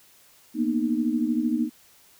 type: tone cluster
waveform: sine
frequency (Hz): 232.1 / 245.1 / 307.8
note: A#3 / B3 / D#4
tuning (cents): -7 / -13 / -19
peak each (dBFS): -26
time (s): 0.54-1.7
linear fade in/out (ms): 50
effects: white hiss -56 dBFS RMS until 2.19 s